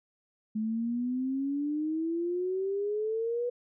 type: exponential sweep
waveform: sine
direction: up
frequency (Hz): 214 to 491.2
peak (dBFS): -28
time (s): 0.55-3.5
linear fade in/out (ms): 10
effects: none